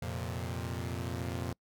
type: chord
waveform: sawtooth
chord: F suspended fourth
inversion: none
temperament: equal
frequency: 87.31 / 116.54 / 130.81 Hz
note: F2 / Bb2 / C3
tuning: 0 / 0 / 0 cents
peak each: -34 / -35 / -38 dBFS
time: 0.02-1.53 s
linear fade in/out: 5 ms
effects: noise-tail reverb RT60 0.1 s tail -26 dB re dry